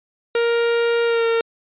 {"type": "tone with pitch glide", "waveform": "45% pulse", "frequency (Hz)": [468.3, 458.7], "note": ["A#4", "A#4"], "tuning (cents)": [8, -28], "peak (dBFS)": -16, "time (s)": [0.35, 1.41], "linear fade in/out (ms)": 2, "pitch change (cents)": -36, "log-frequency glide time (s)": [1.05, 1.26], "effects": ["resampled to 8000 Hz"]}